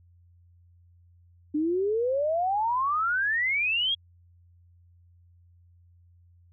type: exponential sweep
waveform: sine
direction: up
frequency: 292.3 to 3343 Hz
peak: -23 dBFS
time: 1.54-3.95 s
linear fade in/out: 10 ms
effects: added 87 Hz sine -55 dBFS peak until 6.52 s